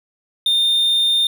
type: tone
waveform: triangle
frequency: 3629 Hz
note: A#7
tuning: 47 cents flat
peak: -12 dBFS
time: 0.46-1.27 s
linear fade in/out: 2 ms
effects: none